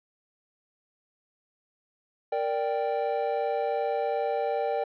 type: chord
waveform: triangle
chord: G minor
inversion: first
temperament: equal with one note detuned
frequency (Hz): 464.6 / 587.3 / 784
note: Bb4 / D5 / G5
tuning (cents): -6 / 0 / 0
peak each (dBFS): -28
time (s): 2.32-4.84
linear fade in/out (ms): 5
effects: resampled to 11025 Hz